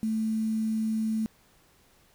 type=tone with quantisation; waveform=sine; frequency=220 Hz; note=A3; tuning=in tune; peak=-25 dBFS; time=0.03-1.26 s; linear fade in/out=0 ms; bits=8; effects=pink hiss -62 dBFS RMS until 2.14 s